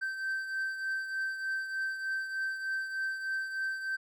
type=beating tone pair; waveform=triangle; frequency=1554 / 1557.3 Hz; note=G6 / G6; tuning=-16 / -12 cents; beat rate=3.3 Hz; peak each=-31 / -39 dBFS; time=0.01-3.97 s; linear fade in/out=20 ms; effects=none